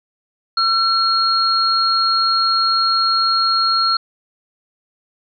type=tone pair together; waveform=sine; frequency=1350 / 4286 Hz; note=E6 / C8; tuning=+41 / +41 cents; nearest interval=octave + minor sixth; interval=2000 cents; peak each=-16 / -16 dBFS; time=0.57-3.97 s; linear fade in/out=5 ms; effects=none